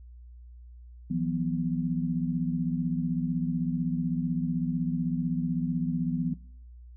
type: chord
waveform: sine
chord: E suspended second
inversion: none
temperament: equal with one note detuned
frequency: 164.81 / 180.67 / 246.9 Hz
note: E3 / F#3 / B3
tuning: 0 / -41 / 0 cents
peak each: -30 dBFS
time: 1.1-6.34 s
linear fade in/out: 10 ms
effects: noise-tail reverb RT60 0.6 s tail -20 dB re dry + added 60 Hz sine -45 dBFS peak until 6.96 s